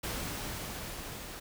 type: noise with level ramp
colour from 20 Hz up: pink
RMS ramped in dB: -36 to -44 dBFS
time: 0.03-1.4 s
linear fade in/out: 10 ms
effects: none